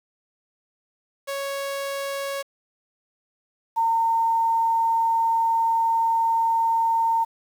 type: tone pair in turn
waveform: sawtooth / sine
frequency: 554.4 / 911.4 Hz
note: C#5 / A#5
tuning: 0 / -39 cents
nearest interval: major sixth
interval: 861 cents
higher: second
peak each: -23 / -18 dBFS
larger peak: second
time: 1.27-2.43 / 3.76-7.25 s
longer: second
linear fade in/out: 20 ms
effects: 8-bit